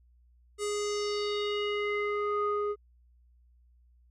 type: tone with low-pass filter sweep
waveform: square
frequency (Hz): 413.9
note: G#4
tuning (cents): -6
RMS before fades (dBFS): -31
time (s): 0.58-2.76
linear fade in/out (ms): 50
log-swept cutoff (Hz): 8800 to 910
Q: 3.4
effects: added 60 Hz sine -59 dBFS peak until 4.1 s